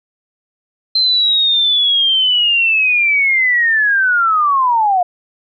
sine linear sweep, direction down, 4129 to 697 Hz, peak -10 dBFS, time 0.95-5.03 s, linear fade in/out 5 ms, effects none

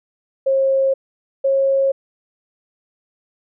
sine tone pair in turn, 538 / 543 Hz, C5 / C#5, +48 / -36 cents, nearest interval unison, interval 16 cents, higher second, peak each -13 dBFS, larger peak neither, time 0.46-0.94 / 1.44-1.92 s, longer neither, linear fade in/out 10 ms, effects none

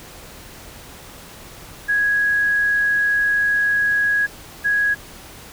sine tone pair in turn, 1661.2 / 1661.2 Hz, G#6 / G#6, 0 / 0 cents, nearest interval unison, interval 0 cents, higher neither, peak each -15 dBFS, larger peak neither, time 1.88-4.27 / 4.64-4.95 s, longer first, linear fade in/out 20 ms, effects pink hiss -40 dBFS RMS until 5.52 s

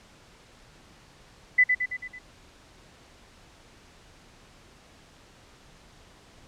sine tone with echo, 2000 Hz, B6, 21 cents sharp, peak -14 dBFS, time 1.58-1.64 s, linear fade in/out 10 ms, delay 110 ms, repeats 5, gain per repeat -5 dB, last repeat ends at 2.19 s, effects pink hiss -54 dBFS RMS until 6.47 s + low-pass 7000 Hz 12 dB/octave

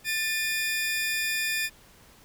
sawtooth tone pair together, 1773.4 / 2445 Hz, A6 / D#7, +13 / -31 cents, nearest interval tritone, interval 556 cents, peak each -26 / -25 dBFS, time 0.04-1.7 s, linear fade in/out 50 ms, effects pink hiss -55 dBFS RMS until 2.24 s

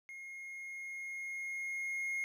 triangle tone with level ramp, 2147 Hz, C7, 44 cents sharp, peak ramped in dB -44 to -32 dBFS, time 0.09-2.24 s, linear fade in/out 0 ms, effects none

